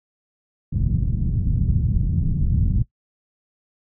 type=low-pass noise; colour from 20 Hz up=white; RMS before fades=-20 dBFS; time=0.72-2.83 s; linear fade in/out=10 ms; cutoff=150 Hz; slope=24 dB/octave; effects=noise-tail reverb RT60 0.1 s tail -19 dB re dry